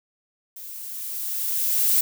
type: noise with level ramp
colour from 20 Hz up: violet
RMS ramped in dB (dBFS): -39 to -18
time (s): 0.56-2.01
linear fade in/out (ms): 5
effects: none